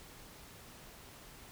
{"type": "silence", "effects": ["pink hiss -54 dBFS RMS until 1.51 s"]}